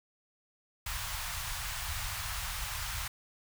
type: band-stop noise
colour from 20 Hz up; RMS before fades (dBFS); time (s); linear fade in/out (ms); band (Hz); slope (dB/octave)
pink; -37; 0.86-3.08; 5; 110 to 880; 24
effects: none